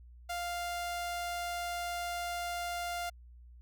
sawtooth tone, 698.5 Hz, F5, in tune, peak -31 dBFS, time 0.29-3.1 s, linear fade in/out 10 ms, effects added 60 Hz sine -51 dBFS peak until 3.61 s

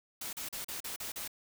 white noise bursts, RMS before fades -40 dBFS, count 7, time 0.21-1.278 s, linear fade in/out 5 ms, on 120 ms, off 38 ms, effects none

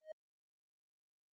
triangle tone with exponential growth, 625 Hz, D#5, 8 cents sharp, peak -38 dBFS, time 0.01-0.12 s, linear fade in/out 5 ms, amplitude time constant 23 ms, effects tanh soft clip ceiling -35 dBFS + Opus 32 kbps

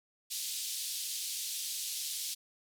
pink band-pass noise, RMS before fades -38 dBFS, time 0.3-2.35 s, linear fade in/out 20 ms, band 3500 to 14000 Hz, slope 24 dB/octave, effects none

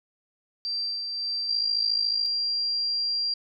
sine tone with tremolo, 4699 Hz, D8, in tune, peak -26 dBFS, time 0.65-2.26 s, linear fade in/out 0 ms, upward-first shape sine, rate 1.8 Hz, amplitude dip 35%
sine tone, 4753 Hz, D8, 20 cents sharp, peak -24 dBFS, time 1.49-3.34 s, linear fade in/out 5 ms
effects none

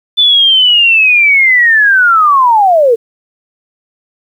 sine linear sweep, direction down, 3520 to 436.8 Hz, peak -4 dBFS, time 0.17-2.96 s, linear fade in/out 20 ms, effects 7-bit

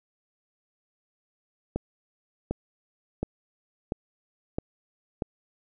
accelerating click train, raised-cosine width 2 ms, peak -14 dBFS, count 6, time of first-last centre 1.76-5.222 s, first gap 750 ms, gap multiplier 0.96, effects none

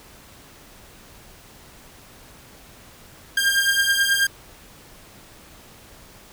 sawtooth beating tone pair, 1600 / 1609.3 Hz, G6 / G6, +35 / +45 cents, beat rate 9.3 Hz, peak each -16 / -18 dBFS, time 3.37-4.27 s, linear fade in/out 5 ms, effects pink hiss -47 dBFS RMS until 6.32 s

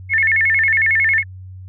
sine tone with vibrato, 1973 Hz, B6, 2 cents flat, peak -12 dBFS, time 0.09-1.24 s, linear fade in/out 50 ms, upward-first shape square, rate 11 Hz, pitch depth 170 cents each way, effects added 93 Hz sine -32 dBFS peak until 1.68 s

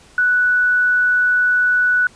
sine tone, 1480 Hz, F#6, in tune, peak -12 dBFS, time 0.18-2.07 s, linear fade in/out 2 ms, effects pink hiss -47 dBFS RMS until 2.15 s + resampled to 22050 Hz

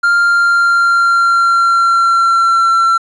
triangle tone with pitch glide, 1396.9 to 1353.2 Hz, F6 to E6, 0 to +45 cents, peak -6 dBFS, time 0.03-2.98 s, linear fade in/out 10 ms, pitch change -55 cents, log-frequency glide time 0.19-2.7 s, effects resampled to 24000 Hz + 8-bit

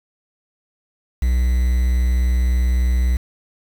triangle tone with quantisation, 61.74 Hz, B1, in tune, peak -12 dBFS, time 1.22-3.17 s, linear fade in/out 5 ms, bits 6, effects none

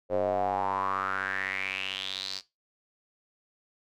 square tone with band-pass filter sweep, 47.88 Hz, G1, 40 cents flat, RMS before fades -31 dBFS, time 0.09-2.42 s, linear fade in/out 50 ms, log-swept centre 520 to 4800 Hz, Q 6.4, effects noise-tail reverb RT60 0.2 s tail -17 dB re dry

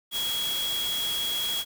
sine tone in noise, 3322 Hz, G#7, in tune, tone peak -27 dBFS, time 0.11-1.65 s, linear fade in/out 50 ms, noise white, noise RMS -34 dBFS, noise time 0.11-1.65 s, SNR +4 dB, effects none

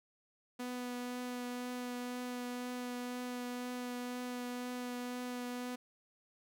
sawtooth tone with vibrato, 246.9 Hz, B3, in tune, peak -35 dBFS, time 0.59-5.76 s, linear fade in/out 10 ms, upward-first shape triangle, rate 2 Hz, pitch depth 12 cents each way, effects none

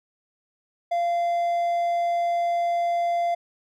triangle tone, 690 Hz, F5, 21 cents flat, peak -19 dBFS, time 0.91-3.35 s, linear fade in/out 10 ms, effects none

